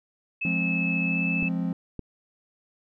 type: tone with pitch glide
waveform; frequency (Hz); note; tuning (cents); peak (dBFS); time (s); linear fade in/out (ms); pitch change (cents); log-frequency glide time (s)
sine; 2600 to 2621; E7 to E7; -24 to -11; -26; 0.41-1.49; 10; +13; 1.06-1.17
type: chord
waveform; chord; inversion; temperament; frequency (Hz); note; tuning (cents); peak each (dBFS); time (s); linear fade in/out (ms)
triangle; F minor; none; just; 174.61 / 209.5 / 261.9; F3 / Ab3 / C4; 0 / +15 / +2; -25 / -30 / -29; 0.45-1.73; 2
type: clicks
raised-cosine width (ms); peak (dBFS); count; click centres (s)
3; -21; 2; 1.428 / 1.993
effects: none